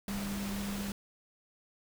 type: tone in noise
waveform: sine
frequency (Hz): 200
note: G3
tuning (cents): +35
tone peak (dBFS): -35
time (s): 0.08-0.92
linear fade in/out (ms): 2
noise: pink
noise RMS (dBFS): -41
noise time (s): 0.08-0.92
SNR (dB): +3
effects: none